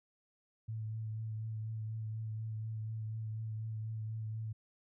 sine tone with vibrato, 110 Hz, A2, in tune, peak -37 dBFS, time 0.68-4.53 s, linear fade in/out 10 ms, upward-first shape triangle, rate 4.1 Hz, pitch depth 25 cents each way, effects none

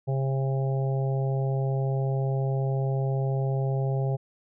harmonic tone, 134.5 Hz, C3, 48 cents sharp, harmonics 1 / 3 / 4 / 5 / 6, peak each -24 / -34 / -36 / -38 / -40 dBFS, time 0.07-4.17 s, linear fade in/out 20 ms, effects none

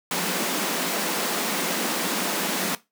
pink high-pass noise, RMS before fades -26 dBFS, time 0.11-2.75 s, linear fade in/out 2 ms, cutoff 170 Hz, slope 96 dB/octave, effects noise-tail reverb RT60 0.2 s tail -17 dB re dry

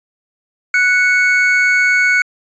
triangle tone pair together, 1480 / 2216 Hz, F#6 / C#7, 0 / -1 cents, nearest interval perfect fifth, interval 699 cents, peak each -11 dBFS, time 0.74-2.22 s, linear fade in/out 2 ms, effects resampled to 16000 Hz

